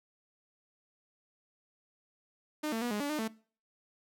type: tone with pitch steps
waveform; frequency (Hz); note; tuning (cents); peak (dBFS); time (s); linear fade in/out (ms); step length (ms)
sawtooth; 304 / 225.1 / 241.7 / 208.1 / 287.2 / 303.5 / 221.8; D#4 / A3 / B3 / G#3 / D4 / D#4 / A3; -40 / +40 / -37 / +4 / -39 / -43 / +14; -28; 2.63-3.281; 10; 93
effects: noise-tail reverb RT60 0.4 s tail -20 dB re dry